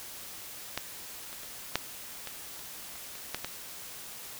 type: clicks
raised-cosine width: 0.2 ms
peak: -13 / -26 / -28 / -8 / -21 / -29 / -29 / -29 / -14 / -16 dBFS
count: 10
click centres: 0.776 / 1.329 / 1.433 / 1.756 / 2.273 / 2.593 / 2.956 / 3.155 / 3.346 / 3.446 s
effects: white hiss -44 dBFS RMS until 4.39 s